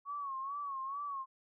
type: tone with vibrato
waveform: sine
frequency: 1108.7 Hz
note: C#6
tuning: in tune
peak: -37 dBFS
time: 0.05-1.26 s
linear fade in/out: 50 ms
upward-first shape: sine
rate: 2.3 Hz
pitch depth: 82 cents each way
effects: none